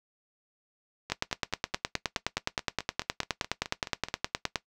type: two click trains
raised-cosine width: 0.2 ms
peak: -19 / -9 dBFS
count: 15 / 34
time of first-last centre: 1.1-4.085 / 1.12-4.558 s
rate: 4.69 / 9.6 Hz
effects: noise-tail reverb RT60 0.1 s tail -17 dB re dry